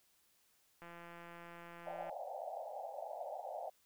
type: click train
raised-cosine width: 0.5 ms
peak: -38 dBFS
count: 219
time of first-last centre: 0.82-2.095 s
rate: 171 Hz
type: band-pass noise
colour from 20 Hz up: white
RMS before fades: -45 dBFS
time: 1.86-3.7 s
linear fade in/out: 5 ms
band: 530 to 830 Hz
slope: 96 dB/octave
effects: white hiss -73 dBFS RMS until 3.85 s